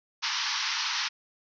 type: band-pass noise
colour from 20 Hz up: white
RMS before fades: -30 dBFS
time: 0.22-1.09 s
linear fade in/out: 20 ms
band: 850 to 5900 Hz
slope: 96 dB/octave
effects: none